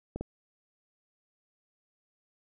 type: clicks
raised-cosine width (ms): 2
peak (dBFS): -22 / -21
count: 2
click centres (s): 0.16 / 0.21
effects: none